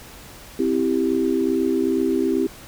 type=chord; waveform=sine; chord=C major; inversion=none; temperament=equal; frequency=261.6 / 329.6 / 392 Hz; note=C4 / E4 / G4; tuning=0 / 0 / 0 cents; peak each=-22 dBFS; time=0.59-2.47 s; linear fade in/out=5 ms; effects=pink hiss -42 dBFS RMS until 2.67 s